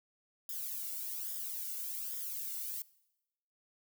violet noise with flanger, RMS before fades -40 dBFS, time 0.49-2.82 s, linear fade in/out 2 ms, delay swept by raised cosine 0.58 to 1.43 ms, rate 1.2 Hz, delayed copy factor +0.95, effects noise-tail reverb RT60 0.9 s tail -21 dB re dry

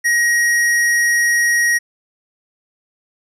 sine tone with hard clipping, 1890 Hz, A#6, 23 cents sharp, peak -14 dBFS, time 0.04-1.79 s, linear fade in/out 20 ms, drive 14 dB, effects resampled to 32000 Hz

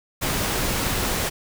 pink noise, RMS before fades -24 dBFS, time 0.21-1.3 s, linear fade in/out 20 ms, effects none

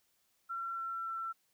sine tone with pitch steps, 1359 / 1351.2 / 1343.4 Hz, F6 / E6 / E6, -48 / +42 / +32 cents, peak -36 dBFS, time 0.49-1.33 s, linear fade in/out 20 ms, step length 280 ms, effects white hiss -75 dBFS RMS until 1.53 s

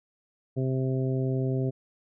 harmonic tone, 131.1 Hz, C3, 4 cents sharp, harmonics 1 / 2 / 3 / 4 / 5, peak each -26 / -32 / -32 / -39 / -40 dBFS, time 0.56-1.71 s, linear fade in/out 20 ms, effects none

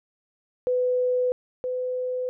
sine tone pair in turn, 500 / 504.4 Hz, B4 / B4, +21 / +36 cents, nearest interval unison, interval 15 cents, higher second, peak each -20 / -25 dBFS, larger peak first, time 0.67-1.32 / 1.64-2.29 s, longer neither, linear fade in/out 0 ms, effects none

